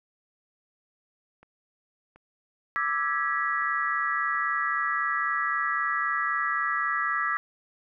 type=click train; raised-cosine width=0.5 ms; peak=-37 dBFS; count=5; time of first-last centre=1.43-4.35 s; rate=1.37 Hz
type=chord; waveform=sine; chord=E dominant seventh; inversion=third; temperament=equal with one note detuned; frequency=1174.7 / 1318.5 / 1661.2 / 1942.7 Hz; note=D6 / E6 / G#6 / B6; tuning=0 / 0 / 0 / -29 cents; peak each=-30 dBFS; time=2.76-7.37 s; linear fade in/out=0 ms
effects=none